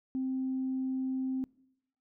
sine tone, 261.6 Hz, C4, in tune, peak -29 dBFS, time 0.15-1.44 s, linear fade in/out 0 ms, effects noise-tail reverb RT60 0.8 s tail -24 dB re dry + tanh soft clip ceiling -25 dBFS

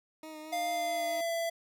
20% pulse tone with vibrato, 311.1 Hz, D#4, in tune, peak -38 dBFS, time 0.23-1.21 s, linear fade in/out 2 ms, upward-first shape sine, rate 4.6 Hz, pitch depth 22 cents each way
square tone with pitch glide, 698.5 to 669.3 Hz, F5 to E5, 0 to +26 cents, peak -31 dBFS, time 0.52-1.5 s, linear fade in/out 10 ms, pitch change -74 cents, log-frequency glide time 0.66-1.32 s
effects none

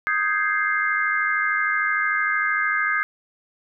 sine chord, Ab major seventh, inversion second, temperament equal, 1244.5 / 1568 / 1661.2 / 2093 Hz, Eb6 / G6 / Ab6 / C7, 0 / 0 / 0 / 0 cents, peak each -25 dBFS, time 0.07-3.03 s, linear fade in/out 0 ms, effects none

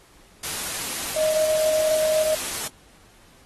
sine tone in noise, 624 Hz, D#5, 5 cents sharp, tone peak -19 dBFS, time 1.16-2.35 s, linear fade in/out 5 ms, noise white, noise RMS -29 dBFS, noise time 0.43-2.68 s, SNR +7 dB, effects pink hiss -54 dBFS RMS until 3.45 s + AAC 32 kbps

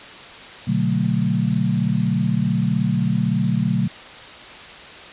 sine chord, B minor seventh, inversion none, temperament equal with one note detuned, 123.47 / 146.83 / 185 / 220.8 Hz, B2 / D3 / F#3 / A3, 0 / 0 / 0 / +6 cents, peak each -23 / -23 / -21 / -23 dBFS, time 0.67-3.88 s, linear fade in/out 10 ms, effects white hiss -38 dBFS RMS until 5.12 s + resampled to 8000 Hz

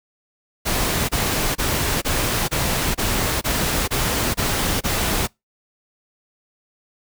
pink noise bursts, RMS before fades -21 dBFS, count 10, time 0.65-5.275 s, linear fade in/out 20 ms, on 440 ms, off 25 ms, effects noise-tail reverb RT60 0.2 s tail -26 dB re dry

